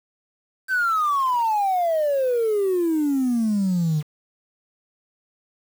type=exponential sweep; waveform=triangle; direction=down; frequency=1568 to 146.83 Hz; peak=-15 dBFS; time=0.68-4.03 s; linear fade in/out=50 ms; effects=tanh soft clip ceiling -15 dBFS + 7-bit